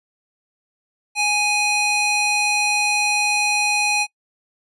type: tone with high-pass filter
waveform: square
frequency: 830.6 Hz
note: G#5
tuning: in tune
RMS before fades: -19 dBFS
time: 1.15-4.07 s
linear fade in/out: 50 ms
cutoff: 1700 Hz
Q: 1.4
effects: noise-tail reverb RT60 0.1 s tail -23 dB re dry + resampled to 24000 Hz